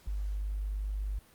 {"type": "tone", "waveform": "sine", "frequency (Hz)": 50.3, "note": "G1", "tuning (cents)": 45, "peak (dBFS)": -31, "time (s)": [0.07, 1.19], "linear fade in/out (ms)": 5, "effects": ["pink hiss -60 dBFS RMS until 1.34 s", "Opus 48 kbps"]}